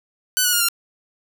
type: tone with pitch steps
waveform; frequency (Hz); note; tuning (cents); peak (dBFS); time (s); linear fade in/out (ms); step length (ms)
5% pulse; 1500 / 1460.7 / 1422.4 / 1385.1; F#6 / F#6 / F6 / F6; +23 / -23 / +31 / -15; -5; 0.37-0.686; 0; 79
effects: none